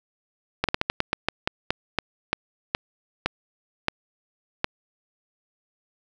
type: slowing click train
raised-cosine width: 0.3 ms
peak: -5 dBFS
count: 16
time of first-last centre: 0.64-4.644 s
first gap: 47 ms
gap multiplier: 1.22
effects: none